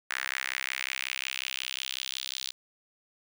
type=tone with high-pass filter sweep; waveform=sawtooth; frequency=65.5 Hz; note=C2; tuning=2 cents sharp; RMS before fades=-35 dBFS; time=0.1-2.52 s; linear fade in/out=5 ms; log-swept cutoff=1700 to 3900 Hz; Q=2.8; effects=none